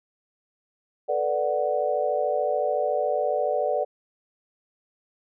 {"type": "chord", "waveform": "sine", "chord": "B minor seventh", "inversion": "third", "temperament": "equal", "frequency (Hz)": [440, 493.9, 587.3, 740], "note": ["A4", "B4", "D5", "F#5"], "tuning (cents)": [0, 0, 0, 0], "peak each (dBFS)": [-30, -28, -25, -28], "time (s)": [1.08, 3.85], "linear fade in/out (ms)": 20, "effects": []}